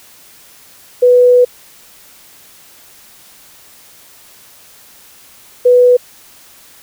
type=tone pair in turn; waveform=sine; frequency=493.9 / 493.9 Hz; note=B4 / B4; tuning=0 / 0 cents; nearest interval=unison; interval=0 cents; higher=neither; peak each=-4 dBFS; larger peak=neither; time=1.02-1.45 / 5.65-5.97 s; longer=first; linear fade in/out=10 ms; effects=white hiss -42 dBFS RMS until 6.82 s